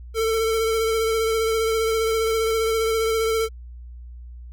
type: tone with vibrato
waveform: square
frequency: 447.4 Hz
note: A4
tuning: 29 cents sharp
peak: -20 dBFS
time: 0.14-3.49 s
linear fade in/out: 50 ms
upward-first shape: sine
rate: 15 Hz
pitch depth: 22 cents each way
effects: added 60 Hz sine -36 dBFS peak until 4.52 s

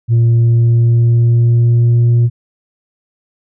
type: tone with pitch glide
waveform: sine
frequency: 116.54 to 118.71 Hz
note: A#2 to A#2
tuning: 0 to +32 cents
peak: -4 dBFS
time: 0.08-2.3 s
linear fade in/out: 50 ms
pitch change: +32 cents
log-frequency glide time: 0.32-2.13 s
effects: tanh soft clip ceiling -6 dBFS

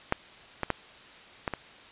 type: clicks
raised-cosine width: 0.5 ms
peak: -8 / -13 / -10 / -13 / -16 dBFS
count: 5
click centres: 0.124 / 0.633 / 0.703 / 1.478 / 1.537 s
effects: white hiss -50 dBFS RMS until 1.91 s + resampled to 8000 Hz

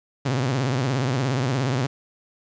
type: tone with vibrato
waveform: sawtooth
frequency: 130.1 Hz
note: C3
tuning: 9 cents flat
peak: -17 dBFS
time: 0.25-1.87 s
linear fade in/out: 10 ms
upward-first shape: triangle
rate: 17 Hz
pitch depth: 190 cents each way
effects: resampled to 16000 Hz + 8-bit

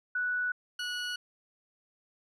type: tone pair in turn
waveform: sine / 20% pulse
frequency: 1478 / 1464.4 Hz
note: F#6 / F#6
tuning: -2 / -18 cents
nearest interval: unison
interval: 16 cents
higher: first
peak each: -28 dBFS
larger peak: neither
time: 0.15-0.52 / 0.79-1.16 s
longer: neither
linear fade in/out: 5 ms
effects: low-pass 8000 Hz 12 dB/octave

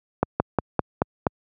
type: slowing click train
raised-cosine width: 1 ms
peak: -4 dBFS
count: 6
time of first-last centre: 0.23-1.268 s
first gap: 170 ms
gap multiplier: 1.1
effects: high-pass 80 Hz 12 dB/octave

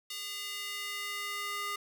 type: tone with high-pass filter sweep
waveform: square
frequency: 407 Hz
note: G#4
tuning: 35 cents flat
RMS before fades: -38 dBFS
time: 0.1-1.76 s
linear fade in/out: 5 ms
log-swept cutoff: 3300 to 1300 Hz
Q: 1.4
effects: none

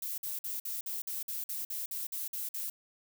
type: noise bursts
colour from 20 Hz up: violet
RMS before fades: -37 dBFS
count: 13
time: 0.02-2.7 s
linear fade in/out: 5 ms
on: 160 ms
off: 50 ms
effects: none

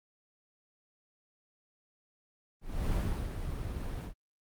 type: noise with ADSR envelope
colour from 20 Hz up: brown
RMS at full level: -29 dBFS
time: 2.61-4.14 s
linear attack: 310 ms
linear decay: 370 ms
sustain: -7 dB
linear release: 100 ms
effects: Opus 32 kbps

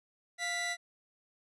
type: tone pair together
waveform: sawtooth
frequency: 698.5 / 1975.7 Hz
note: F5 / B6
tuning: 0 / 0 cents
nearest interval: octave + tritone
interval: 1800 cents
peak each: -35 / -30 dBFS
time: 0.38-0.77 s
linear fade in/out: 50 ms
effects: resampled to 22050 Hz

